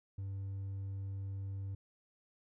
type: tone with hard clipping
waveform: sine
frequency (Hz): 97.7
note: G2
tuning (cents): -5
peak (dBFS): -39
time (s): 0.18-1.75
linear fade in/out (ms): 5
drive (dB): 2
effects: none